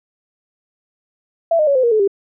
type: tone with pitch steps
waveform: sine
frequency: 667 / 611.6 / 560.9 / 514.3 / 471.6 / 432.5 / 396.6 Hz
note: E5 / D#5 / C#5 / C5 / A#4 / A4 / G4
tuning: +20 / -30 / +20 / -30 / +20 / -30 / +20 cents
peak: -11 dBFS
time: 1.51-2.077 s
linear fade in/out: 5 ms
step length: 81 ms
effects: none